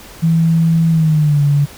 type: tone with pitch glide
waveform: sine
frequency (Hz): 164.2 to 143.77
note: E3 to D3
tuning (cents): -6 to -36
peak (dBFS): -9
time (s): 0.22-1.66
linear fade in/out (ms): 20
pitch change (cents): -230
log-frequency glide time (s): 0.9-1.42
effects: pink hiss -37 dBFS RMS until 1.77 s